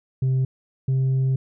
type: tone pair in turn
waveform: sine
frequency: 130.81 / 132.18 Hz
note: C3 / C3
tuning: 0 / +18 cents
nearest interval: unison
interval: 18 cents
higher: second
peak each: -15 dBFS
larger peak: neither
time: 0.22-0.45 / 0.88-1.36 s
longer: second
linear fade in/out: 5 ms
effects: tanh soft clip ceiling -17 dBFS